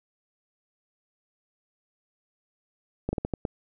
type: slowing click train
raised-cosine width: 2 ms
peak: -14 dBFS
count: 6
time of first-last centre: 3.09-3.452 s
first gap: 40 ms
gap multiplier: 1.3
effects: none